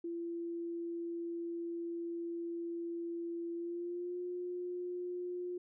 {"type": "tone with pitch glide", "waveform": "sine", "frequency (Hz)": [339.4, 356.7], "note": ["F4", "F4"], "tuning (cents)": [-49, 37], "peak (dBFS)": -37, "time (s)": [0.04, 5.58], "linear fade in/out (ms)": 5, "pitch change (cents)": 86, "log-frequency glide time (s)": [3.54, 4.18], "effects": []}